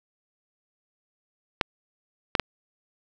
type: clicks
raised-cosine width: 0.3 ms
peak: -4 dBFS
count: 3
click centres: 1.612 / 2.352 / 2.397 s
effects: none